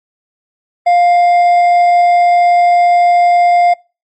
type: tone with hard clipping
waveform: triangle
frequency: 702 Hz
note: F5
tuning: 9 cents sharp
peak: -7 dBFS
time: 0.86-3.74 s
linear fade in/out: 10 ms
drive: 7 dB
effects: noise-tail reverb RT60 0.3 s tail -24 dB re dry + MP3 32 kbps